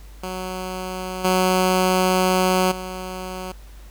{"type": "tone with level steps", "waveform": "10% pulse", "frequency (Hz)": 185, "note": "F#3", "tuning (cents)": 0, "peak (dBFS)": [-19, -8, -21], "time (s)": [0.23, 3.52], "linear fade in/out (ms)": 5, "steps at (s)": [1.24, 2.71], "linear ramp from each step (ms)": 10, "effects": ["added 50 Hz sine -39 dBFS peak until 3.9 s", "pink hiss -51 dBFS RMS until 3.9 s"]}